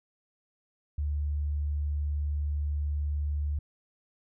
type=tone; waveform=sine; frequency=73.42 Hz; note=D2; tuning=in tune; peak=-27 dBFS; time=0.98-3.59 s; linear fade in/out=5 ms; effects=none